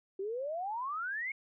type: exponential sweep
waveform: sine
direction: up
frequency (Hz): 374.2 to 2217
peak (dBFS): -34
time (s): 0.19-1.32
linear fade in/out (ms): 5
effects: none